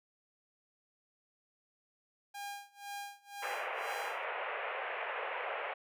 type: tone with tremolo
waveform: sawtooth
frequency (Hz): 808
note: G#5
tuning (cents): -48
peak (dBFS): -36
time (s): 2.34-4.25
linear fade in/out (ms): 10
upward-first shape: sine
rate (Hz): 2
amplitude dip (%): 95
type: band-pass noise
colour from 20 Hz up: pink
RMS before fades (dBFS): -39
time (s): 3.42-5.74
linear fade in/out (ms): 10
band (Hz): 470 to 2700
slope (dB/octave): 48
effects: none